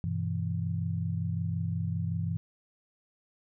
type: chord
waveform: sine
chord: E minor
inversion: first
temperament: equal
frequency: 98 / 123.47 / 164.81 Hz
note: G2 / B2 / E3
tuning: 0 / 0 / 0 cents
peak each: -32 / -36 / -32 dBFS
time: 0.04-2.37 s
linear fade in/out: 0 ms
effects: none